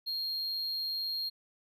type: tone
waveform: triangle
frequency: 4234 Hz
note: C8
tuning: 20 cents sharp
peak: -31 dBFS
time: 0.06-1.3 s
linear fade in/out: 20 ms
effects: none